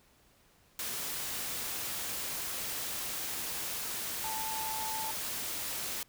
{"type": "tone in noise", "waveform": "sine", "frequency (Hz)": 880, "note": "A5", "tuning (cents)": 0, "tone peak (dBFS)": -37, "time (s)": [4.24, 5.11], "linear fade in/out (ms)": 2, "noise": "white", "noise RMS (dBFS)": -37, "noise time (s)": [0.79, 6.03], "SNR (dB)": -3, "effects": ["pink hiss -65 dBFS RMS until 6.08 s"]}